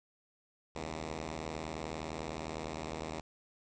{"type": "beating tone pair", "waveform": "5% pulse", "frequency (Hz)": [68.7, 79.7], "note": ["C#2", "D#2"], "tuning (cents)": [-15, 42], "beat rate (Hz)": 11, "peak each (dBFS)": [-34, -28], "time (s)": [0.75, 3.21], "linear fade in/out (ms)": 10, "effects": ["resampled to 16000 Hz", "10-bit"]}